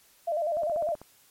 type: tone with vibrato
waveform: sine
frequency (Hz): 642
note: E5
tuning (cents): -46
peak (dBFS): -25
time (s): 0.27-0.95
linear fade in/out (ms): 10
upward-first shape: square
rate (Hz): 10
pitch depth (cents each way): 100
type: click train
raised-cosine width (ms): 1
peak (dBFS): -30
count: 8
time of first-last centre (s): 0.57-1.016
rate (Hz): 15.7
effects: white hiss -60 dBFS RMS until 1.3 s + MP3 64 kbps